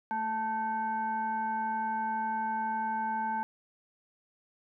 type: tone with frequency modulation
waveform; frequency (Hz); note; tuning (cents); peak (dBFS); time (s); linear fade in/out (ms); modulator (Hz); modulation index
sine; 881; A5; +2; -29; 0.11-3.43; 0; 659; 0.62
effects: none